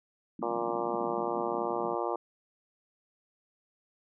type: band-pass noise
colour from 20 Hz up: pink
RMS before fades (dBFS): -43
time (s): 0.39-1.95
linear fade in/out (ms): 2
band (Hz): 180 to 280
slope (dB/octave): 48
type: harmonic tone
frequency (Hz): 117.5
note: A#2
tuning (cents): +14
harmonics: 3 / 4 / 5 / 6 / 7 / 8 / 9 / 10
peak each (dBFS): -35 / -36 / -37 / -38 / -38 / -39 / -40 / -40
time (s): 0.42-2.16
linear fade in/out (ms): 5
effects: none